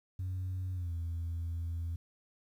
sine tone with pitch glide, 92.5 to 83.85 Hz, F#2 to E2, 0 to +30 cents, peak -32 dBFS, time 0.19-1.96 s, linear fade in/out 5 ms, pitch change -170 cents, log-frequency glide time 0.73-0.93 s, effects tanh soft clip ceiling -32 dBFS + 11-bit

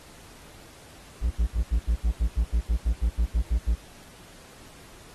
triangle tone bursts, 56.7 Hz, A#1, 47 cents flat, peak -17 dBFS, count 16, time 1.22-3.753 s, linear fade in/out 20 ms, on 88 ms, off 75 ms, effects pink hiss -50 dBFS RMS until 5.14 s + AAC 32 kbps

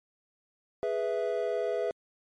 triangle chord, E major, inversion first, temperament equal, 415.3 / 493.9 / 659.3 Hz, G#4 / B4 / E5, 0 / 0 / 0 cents, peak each -30 / -30 / -30 dBFS, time 0.83-1.91 s, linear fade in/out 0 ms, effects MP3 48 kbps

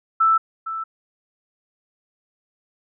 sine tone with echo, 1322 Hz, E6, 5 cents sharp, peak -13 dBFS, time 0.2-0.38 s, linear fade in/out 10 ms, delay 460 ms, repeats 1, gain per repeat -12 dB, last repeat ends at 0.84 s, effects none

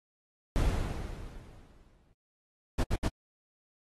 brown noise with exponential decay, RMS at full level -26 dBFS, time 0.56-2.13 s, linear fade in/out 0 ms, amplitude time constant 340 ms
brown noise bursts, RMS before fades -26 dBFS, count 3, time 2.78-3.085 s, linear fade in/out 10 ms, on 57 ms, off 67 ms
effects AAC 32 kbps

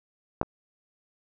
clicks, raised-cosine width 1 ms, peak -8 / -28 dBFS, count 2, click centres 0.414 / 0.43 s, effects none

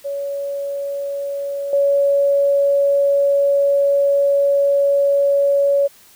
sine tone with level steps, 562 Hz, C#5, 24 cents sharp, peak -21 / -12 dBFS, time 0.04-5.88 s, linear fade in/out 20 ms, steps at 1.73 s, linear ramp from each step 2 ms, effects white hiss -48 dBFS RMS until 6.15 s

